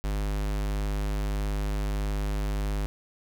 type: tone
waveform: square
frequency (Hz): 50.8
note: G#1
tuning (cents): -38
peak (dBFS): -27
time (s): 0.04-2.86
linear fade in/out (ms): 0
effects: none